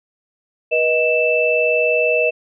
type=tone cluster; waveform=sine; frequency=485.2 / 625 / 2647 Hz; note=B4 / D#5 / E7; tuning=-31 / +8 / +7 cents; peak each=-18 dBFS; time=0.71-2.31 s; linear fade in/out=20 ms; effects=none